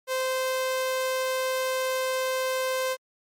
sawtooth tone, 519 Hz, C5, 14 cents flat, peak -21 dBFS, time 0.07-2.97 s, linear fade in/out 50 ms, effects MP3 64 kbps

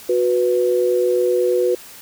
sine tone pair together, 365.3 / 493.9 Hz, F#4 / B4, -22 / 0 cents, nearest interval perfect fourth, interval 522 cents, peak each -17 dBFS, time 0.09-1.75 s, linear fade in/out 5 ms, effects white hiss -40 dBFS RMS until 2.01 s

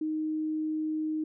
sine tone, 311.1 Hz, D#4, in tune, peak -28 dBFS, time 0.01-1.24 s, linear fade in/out 5 ms, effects none

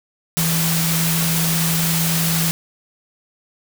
sine tone in noise, 164.81 Hz, E3, in tune, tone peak -19 dBFS, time 0.37-2.51 s, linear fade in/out 0 ms, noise white, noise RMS -21 dBFS, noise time 0.37-2.51 s, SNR -1 dB, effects none

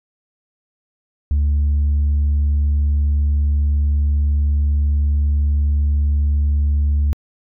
sine tone, 72.7 Hz, D2, 17 cents flat, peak -11 dBFS, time 1.31-7.13 s, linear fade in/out 0 ms, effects tanh soft clip ceiling -12 dBFS

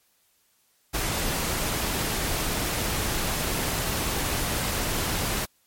pink noise, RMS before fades -27 dBFS, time 0.93-5.46 s, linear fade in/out 20 ms, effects white hiss -66 dBFS RMS until 5.66 s + MP3 64 kbps

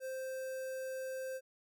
square tone with notch filter, 523.3 Hz, C5, in tune, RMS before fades -41 dBFS, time 0-1.41 s, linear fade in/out 50 ms, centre 3400 Hz, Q 0.84, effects none

